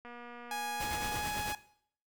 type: click train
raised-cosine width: 0.5 ms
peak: -34 dBFS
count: 281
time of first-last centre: 0.05-1.217 s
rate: 240 Hz
type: tone with pitch glide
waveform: sawtooth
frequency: 830.6 to 837.3 Hz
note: G#5 to G#5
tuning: 0 to +14 cents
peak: -31 dBFS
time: 0.51-1.55 s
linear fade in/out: 2 ms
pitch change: +14 cents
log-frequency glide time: 0.77-0.92 s
type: noise with tremolo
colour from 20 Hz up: pink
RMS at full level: -38 dBFS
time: 0.8-1.53 s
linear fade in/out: 5 ms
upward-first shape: triangle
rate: 9 Hz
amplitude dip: 60%
effects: noise-tail reverb RT60 0.6 s tail -17 dB re dry